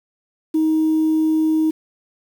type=tone; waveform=sine; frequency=315 Hz; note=D#4; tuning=21 cents sharp; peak=-13 dBFS; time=0.54-1.71 s; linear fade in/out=10 ms; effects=tanh soft clip ceiling -10 dBFS + 7-bit